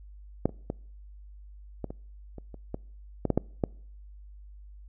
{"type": "clicks", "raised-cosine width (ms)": 2, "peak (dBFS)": [-9, -28, -17, -19, -24, -28, -30, -19, -13, -10, -9, -11], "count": 12, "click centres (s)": [0.456, 0.493, 0.701, 1.843, 1.905, 2.383, 2.543, 2.744, 3.253, 3.303, 3.376, 3.638], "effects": ["noise-tail reverb RT60 0.6 s tail -26 dB re dry", "added 50 Hz sine -45 dBFS peak until 4.88 s"]}